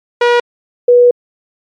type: tone pair in turn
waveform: sawtooth / sine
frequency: 480.8 / 487.5 Hz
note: B4 / B4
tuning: -46 / -23 cents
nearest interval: unison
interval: 23 cents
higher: second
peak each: -3 dBFS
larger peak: neither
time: 0.21-0.4 / 0.88-1.11 s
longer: second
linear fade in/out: 5 ms
effects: low-pass 3000 Hz 12 dB/octave + MP3 64 kbps